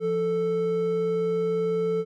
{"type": "tone pair together", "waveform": "triangle", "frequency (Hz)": [173.1, 441], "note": ["F3", "A4"], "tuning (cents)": [-15, 4], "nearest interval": "octave + major third", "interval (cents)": 1619, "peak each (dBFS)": [-29, -21], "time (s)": [0, 2.05], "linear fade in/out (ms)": 50, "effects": []}